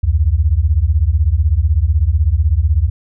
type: beating tone pair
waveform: sine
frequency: 69.3 / 85.3 Hz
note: C#2 / F2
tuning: 0 / -40 cents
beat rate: 16 Hz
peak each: -13 dBFS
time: 0.03-2.9 s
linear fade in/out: 10 ms
effects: none